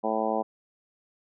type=harmonic tone; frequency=110 Hz; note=A2; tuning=in tune; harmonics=2 / 3 / 4 / 5 / 6 / 7 / 8 / 9; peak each=-33 / -35 / -33 / -31 / -32 / -30 / -36 / -36 dBFS; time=0.03-0.43 s; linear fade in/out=20 ms; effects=none